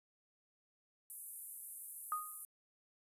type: band-pass noise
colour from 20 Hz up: white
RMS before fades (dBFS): -50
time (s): 1.1-2.45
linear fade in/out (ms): 0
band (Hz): 9300 to 13000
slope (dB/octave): 48
type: tone with exponential decay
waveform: sine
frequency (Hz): 1239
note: D#6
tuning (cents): -8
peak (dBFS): -32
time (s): 2.12-2.44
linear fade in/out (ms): 1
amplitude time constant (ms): 68
effects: resampled to 32000 Hz